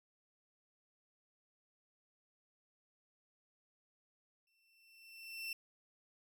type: tone with exponential growth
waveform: 30% pulse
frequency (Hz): 2686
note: E7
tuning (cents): +32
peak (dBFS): -36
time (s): 4.47-5.53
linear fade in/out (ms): 2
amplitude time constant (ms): 230
effects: none